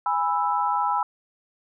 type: chord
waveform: sine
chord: E major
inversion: first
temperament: just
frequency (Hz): 824.1 / 988.9 / 1318.5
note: G#5 / B5 / E6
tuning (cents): -14 / +2 / 0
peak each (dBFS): -25 / -24 / -27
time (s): 0.06-1.03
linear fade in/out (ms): 2
effects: none